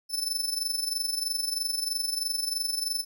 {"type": "tone with amplitude modulation", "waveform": "sawtooth", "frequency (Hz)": 5274, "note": "E8", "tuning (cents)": 0, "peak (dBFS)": -22, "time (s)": [0.09, 3.05], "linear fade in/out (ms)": 50, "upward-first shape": "sine", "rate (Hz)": 23.1, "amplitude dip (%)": 70, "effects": []}